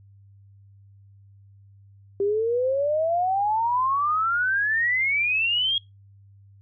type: exponential sweep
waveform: sine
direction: up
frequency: 392 to 3305 Hz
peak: -20 dBFS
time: 2.2-5.78 s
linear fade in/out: 2 ms
effects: noise-tail reverb RT60 0.2 s tail -23 dB re dry + added 99 Hz sine -49 dBFS peak until 6.61 s